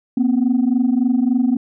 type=tone pair together; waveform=sine; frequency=238.4 / 261.9 Hz; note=A#3 / C4; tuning=+39 / +2 cents; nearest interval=major second; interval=163 cents; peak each=-15 dBFS; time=0.17-1.57 s; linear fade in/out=5 ms; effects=tanh soft clip ceiling -9 dBFS